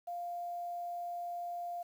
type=tone with quantisation; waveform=sine; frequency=698.5 Hz; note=F5; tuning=in tune; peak=-37 dBFS; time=0.07-1.83 s; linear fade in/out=10 ms; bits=10; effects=none